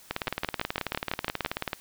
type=two click trains; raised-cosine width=0.3 ms; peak=-11 / -12 dBFS; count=8 / 31; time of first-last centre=0.28-1.449 / 0.11-1.732 s; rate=5.99 / 18.5 Hz; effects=white hiss -53 dBFS RMS until 1.8 s

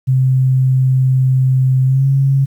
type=tone with pitch glide; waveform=sine; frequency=130.4 to 136.33 Hz; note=C3 to C#3; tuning=-5 to -28 cents; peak=-9 dBFS; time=0.07-2.46 s; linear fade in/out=20 ms; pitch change=+77 cents; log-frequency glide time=1.85-2.06 s; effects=8-bit

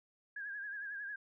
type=tone with vibrato; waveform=sine; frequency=1640 Hz; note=G#6; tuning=22 cents flat; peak=-40 dBFS; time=0.36-1.16 s; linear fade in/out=5 ms; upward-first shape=sine; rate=11 Hz; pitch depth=65 cents each way; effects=none

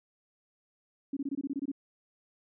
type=tone bursts; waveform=sine; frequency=277.7 Hz; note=C#4; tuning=3 cents sharp; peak=-30 dBFS; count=10; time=1.13-1.717 s; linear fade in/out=5 ms; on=38 ms; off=23 ms; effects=none

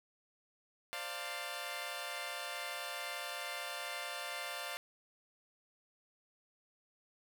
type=chord; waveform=10% pulse; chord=D minor seventh; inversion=third; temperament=equal with one note detuned; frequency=523.3 / 587.3 / 698.5 / 900.6 Hz; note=C5 / D5 / F5 / A5; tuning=0 / 0 / 0 / +40 cents; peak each=-39 / -37 / -35 / -40 dBFS; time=0.93-4.77 s; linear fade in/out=0 ms; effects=none

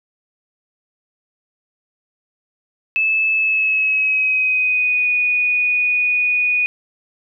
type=tone with pitch glide; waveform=sine; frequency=2614 to 2470 Hz; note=E7 to D#7; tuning=-15 to -13 cents; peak=-14 dBFS; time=2.96-6.66 s; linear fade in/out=0 ms; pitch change=-98 cents; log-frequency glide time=3.33-5.08 s; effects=none

